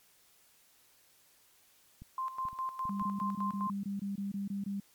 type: clicks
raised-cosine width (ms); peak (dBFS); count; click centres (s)
5; -35 / -37 / -41 / -34 / -39; 5; 2.02 / 2.453 / 2.53 / 2.854 / 3.016
type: tone with tremolo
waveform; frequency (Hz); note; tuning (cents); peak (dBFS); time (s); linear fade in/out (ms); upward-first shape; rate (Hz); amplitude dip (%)
sine; 1046.5; C6; 0; -32; 2.18-3.7; 2; square; 4.9; 70
type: tone bursts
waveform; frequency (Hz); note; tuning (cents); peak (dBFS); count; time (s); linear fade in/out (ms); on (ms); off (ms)
sine; 199; G3; +26; -33; 12; 2.89-4.801; 5; 140; 21
effects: white hiss -65 dBFS RMS until 4.94 s + MP3 96 kbps